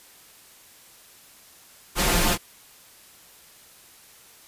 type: noise with comb filter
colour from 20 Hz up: pink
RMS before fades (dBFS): -21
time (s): 1.95-2.38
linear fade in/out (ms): 50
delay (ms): 5.7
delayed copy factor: +0.9
effects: white hiss -51 dBFS RMS until 4.47 s + resampled to 32000 Hz